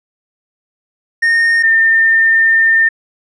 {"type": "tone pair in turn", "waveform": ["triangle", "sine"], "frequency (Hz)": [1839, 1807.4], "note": ["A#6", "A6"], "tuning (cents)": [-24, 46], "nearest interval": "unison", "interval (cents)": 30, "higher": "first", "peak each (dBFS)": -7, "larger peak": "neither", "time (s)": [[1.22, 1.63], [1.63, 2.89]], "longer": "second", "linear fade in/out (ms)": 10, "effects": ["resampled to 24000 Hz"]}